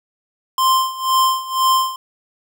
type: tone with tremolo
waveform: square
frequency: 1046.5 Hz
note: C6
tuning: in tune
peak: -12 dBFS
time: 0.58-1.96 s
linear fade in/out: 2 ms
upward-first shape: sine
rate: 2 Hz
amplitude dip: 85%
effects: none